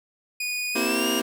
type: tone with pitch glide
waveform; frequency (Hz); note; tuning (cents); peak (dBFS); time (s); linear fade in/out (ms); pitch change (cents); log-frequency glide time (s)
sawtooth; 2467 to 2834; D#7 to F7; -15 to +25; -23; 0.4-1.2; 5; +240; 0.72-1.07
type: chord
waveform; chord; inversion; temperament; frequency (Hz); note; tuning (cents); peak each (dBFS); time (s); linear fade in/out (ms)
sawtooth; C dominant seventh; third; just; 235.5 / 261.6 / 327 / 392.4; Bb3 / C4 / E4 / G4; +18 / 0 / -14 / +2; -25; 0.75-1.22; 10
effects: none